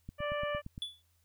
click train, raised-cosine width 5 ms, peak -30 dBFS, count 7, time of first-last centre 0.09-0.779 s, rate 8.71 Hz
harmonic tone, 587.3 Hz, D5, in tune, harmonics 1 / 2 / 3 / 4 / 5, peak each -34 / -39 / -41 / -45 / -46 dBFS, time 0.18-0.62 s, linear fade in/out 50 ms
triangle tone with exponential decay, 3444 Hz, A7, 38 cents flat, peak -30 dBFS, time 0.82-1.02 s, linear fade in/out 1 ms, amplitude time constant 43 ms
effects added 84 Hz sine -70 dBFS peak until 1.24 s + white hiss -75 dBFS RMS until 1.24 s

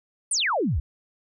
sine exponential sweep, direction down, 9956 to 56 Hz, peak -21 dBFS, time 0.31-0.8 s, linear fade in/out 5 ms, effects none

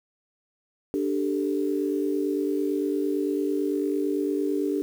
sine chord, D suspended fourth, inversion none, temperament just, 293.7 / 391.6 / 440.5 Hz, D4 / G4 / A4, 0 / -2 / +2 cents, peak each -26 / -27 / -31 dBFS, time 0.94-4.82 s, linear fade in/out 0 ms, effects 8-bit

